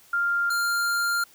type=tone pair in turn; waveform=sine / square; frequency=1396.9 / 1396.9 Hz; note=F6 / F6; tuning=0 / 0 cents; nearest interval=unison; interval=0 cents; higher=neither; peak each=-21 / -23 dBFS; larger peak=first; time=0.13-0.5 / 0.5-1.24 s; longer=second; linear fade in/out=5 ms; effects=white hiss -55 dBFS RMS until 1.34 s